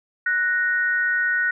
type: tone pair together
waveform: sine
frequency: 1480 / 1864.7 Hz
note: F#6 / A#6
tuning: 0 / 0 cents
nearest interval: major third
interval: 400 cents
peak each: -20 / -23 dBFS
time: 0.26-1.51 s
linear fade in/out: 5 ms
effects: none